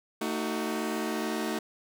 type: chord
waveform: sawtooth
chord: D# diminished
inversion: second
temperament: just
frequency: 224 / 311.1 / 373.4 Hz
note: A3 / D#4 / F#4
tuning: +31 / 0 / +16 cents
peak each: -29 / -30 / -31 dBFS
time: 0.21-1.59 s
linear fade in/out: 5 ms
effects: none